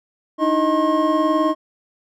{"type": "tone cluster", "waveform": "triangle", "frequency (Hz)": [302.3, 321.7, 626, 1075], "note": ["D#4", "E4", "D#5", "C6"], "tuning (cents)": [-50, -42, 10, 47], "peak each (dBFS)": -19, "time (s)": [0.38, 1.55], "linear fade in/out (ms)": 50, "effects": []}